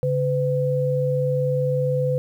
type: tone pair together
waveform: sine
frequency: 140.65 / 505 Hz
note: C#3 / B4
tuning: +26 / +39 cents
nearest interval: octave + minor seventh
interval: 2213 cents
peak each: -22 / -21 dBFS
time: 0.03-2.18 s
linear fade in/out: 0 ms
effects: 9-bit